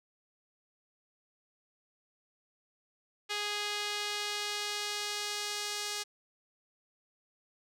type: tone with band-pass filter sweep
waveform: sawtooth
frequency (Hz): 414.6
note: G#4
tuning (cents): -3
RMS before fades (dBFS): -36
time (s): 3.29-6.04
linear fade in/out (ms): 20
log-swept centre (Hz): 3500 to 5400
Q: 1.1
effects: none